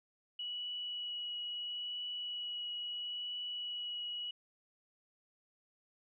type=tone with vibrato; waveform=sine; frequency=2930 Hz; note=F#7; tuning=18 cents flat; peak=-38 dBFS; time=0.39-4.31 s; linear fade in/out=5 ms; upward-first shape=triangle; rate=0.75 Hz; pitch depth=11 cents each way; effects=none